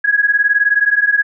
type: beating tone pair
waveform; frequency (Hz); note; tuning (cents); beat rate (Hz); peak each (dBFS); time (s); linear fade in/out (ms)
sine; 1653 / 1672; G#6 / G#6; -9 / +11; 19; -14 / -13; 0.04-1.23; 10
effects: none